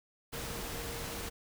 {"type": "tone in noise", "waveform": "sine", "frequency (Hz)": 466.2, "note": "A#4", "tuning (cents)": 0, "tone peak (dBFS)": -47, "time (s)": [0.32, 1.3], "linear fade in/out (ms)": 20, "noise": "pink", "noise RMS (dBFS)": -40, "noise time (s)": [0.32, 1.3], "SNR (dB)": -10, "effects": []}